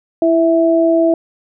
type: tone pair together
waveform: sine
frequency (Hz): 332 / 657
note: E4 / E5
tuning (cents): +12 / -6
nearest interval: octave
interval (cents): 1182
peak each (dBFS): -12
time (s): 0.22-1.14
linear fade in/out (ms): 2
effects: none